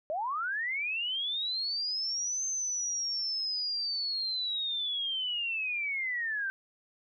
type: linear two-way sweep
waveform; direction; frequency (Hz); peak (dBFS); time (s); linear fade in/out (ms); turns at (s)
sine; up then down; 585 to 6290 to 1539; -30; 0.1-6.5; 0; 2.45
effects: none